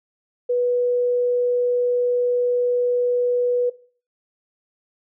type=tone; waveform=sine; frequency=490 Hz; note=B4; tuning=14 cents flat; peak=-17 dBFS; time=0.49-3.7 s; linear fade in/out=10 ms; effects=noise-tail reverb RT60 0.4 s tail -17 dB re dry